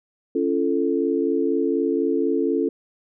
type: chord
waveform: sine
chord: Db augmented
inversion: none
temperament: equal with one note detuned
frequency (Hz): 277.2 / 341.3 / 440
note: Db4 / F4 / A4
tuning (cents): 0 / -40 / 0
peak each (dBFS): -23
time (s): 0.35-2.69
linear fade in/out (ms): 5
effects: none